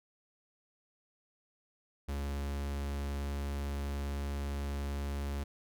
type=tone; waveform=45% pulse; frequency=70.6 Hz; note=C#2; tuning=32 cents sharp; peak=-34 dBFS; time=2.08-5.44 s; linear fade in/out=10 ms; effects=none